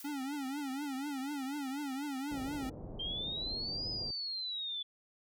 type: noise with exponential decay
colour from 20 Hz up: blue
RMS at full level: -46 dBFS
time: 0-0.23 s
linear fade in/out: 2 ms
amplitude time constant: 50 ms
type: tone with vibrato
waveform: square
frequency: 277.2 Hz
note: C#4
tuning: in tune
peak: -37 dBFS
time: 0.04-2.7 s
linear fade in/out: 10 ms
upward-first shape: triangle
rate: 4.1 Hz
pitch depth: 140 cents each way
type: low-pass noise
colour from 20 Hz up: pink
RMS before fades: -45 dBFS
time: 2.31-4.11 s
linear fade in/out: 2 ms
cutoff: 690 Hz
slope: 24 dB/octave
type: exponential two-way sweep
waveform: sine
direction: up then down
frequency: 3136 to 5050 to 3445 Hz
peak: -36 dBFS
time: 2.99-4.83 s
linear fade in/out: 10 ms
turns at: 3.89 s
effects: none

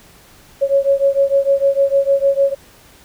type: beating tone pair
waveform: sine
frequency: 550 / 556.6 Hz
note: C#5 / C#5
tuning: -14 / +7 cents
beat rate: 6.6 Hz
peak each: -14 / -15 dBFS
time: 0.61-2.55 s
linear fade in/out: 20 ms
effects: pink hiss -46 dBFS RMS until 3.04 s

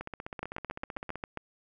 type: two click trains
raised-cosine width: 0.5 ms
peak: -23 / -20 dBFS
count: 19 / 8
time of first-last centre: 0.01-1.156 / 0.43-1.373 s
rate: 15.7 / 7.42 Hz
effects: none

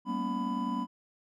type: tone cluster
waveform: triangle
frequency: 192.9 / 223.7 / 242.8 / 283.1 / 998 Hz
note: G3 / A3 / B3 / C#4 / B5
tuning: -28 / +29 / -29 / +37 / +18 cents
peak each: -35 / -39 / -32 / -36 / -33 dBFS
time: 0.05-0.87 s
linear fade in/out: 50 ms
effects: none

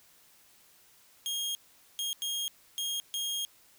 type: tone bursts at uneven times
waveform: sawtooth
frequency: 3248 Hz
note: G#7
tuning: 39 cents flat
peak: -28 dBFS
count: 5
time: 1.26-1.55 / 1.99-2.13 / 2.22-2.48 / 2.78-3 / 3.14-3.45 s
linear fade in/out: 0 ms
effects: white hiss -61 dBFS RMS until 3.78 s

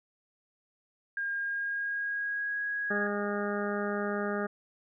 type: tone with pitch glide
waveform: sine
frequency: 1615 to 1655.6 Hz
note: G#6 to G#6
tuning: -49 to -6 cents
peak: -30 dBFS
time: 1.17-3.07 s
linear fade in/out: 2 ms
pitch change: +43 cents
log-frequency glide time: 1.36-2.62 s
type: harmonic tone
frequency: 204.7 Hz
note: G#3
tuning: 25 cents flat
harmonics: 1 / 2 / 3 / 4 / 6 / 7 / 8 / 9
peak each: -34 / -34 / -37 / -42 / -39 / -40 / -41 / -46 dBFS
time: 2.9-4.47 s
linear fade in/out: 10 ms
effects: none

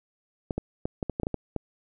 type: clicks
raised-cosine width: 2 ms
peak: -15 dBFS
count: 10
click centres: 0.508 / 0.58 / 0.855 / 1.028 / 1.097 / 1.199 / 1.233 / 1.269 / 1.343 / 1.563 s
effects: none

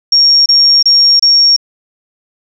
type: tone bursts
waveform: sine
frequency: 5550 Hz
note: F8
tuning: 12 cents flat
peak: -4 dBFS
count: 4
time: 0.12-1.564 s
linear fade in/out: 5 ms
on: 340 ms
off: 28 ms
effects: 7-bit

